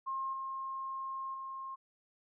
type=tone with level steps; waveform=sine; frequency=1068 Hz; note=C6; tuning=35 cents sharp; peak=-34 / -37 / -40 dBFS; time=0.06-1.76 s; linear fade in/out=20 ms; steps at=0.33 / 1.34 s; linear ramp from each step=2 ms; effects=none